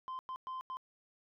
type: tone bursts at uneven times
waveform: sine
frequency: 1037 Hz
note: C6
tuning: 16 cents flat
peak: -36 dBFS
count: 4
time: 0.08-0.19 / 0.29-0.36 / 0.47-0.61 / 0.7-0.77 s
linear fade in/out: 0 ms
effects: tanh soft clip ceiling -38 dBFS